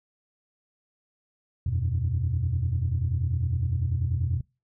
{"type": "chord", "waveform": "sine", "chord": "E suspended second", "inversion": "none", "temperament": "equal", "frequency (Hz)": [82.41, 92.5, 123.47], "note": ["E2", "F#2", "B2"], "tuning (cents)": [0, 0, 0], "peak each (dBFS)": -27, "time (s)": [1.66, 4.41], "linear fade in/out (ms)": 5, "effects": ["noise-tail reverb RT60 0.3 s tail -25 dB re dry", "tanh soft clip ceiling -17 dBFS"]}